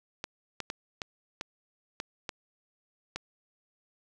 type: clicks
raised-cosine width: 0.2 ms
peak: -17 dBFS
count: 8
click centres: 0.241 / 0.603 / 0.701 / 1.018 / 1.411 / 2.001 / 2.292 / 3.16 s
effects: none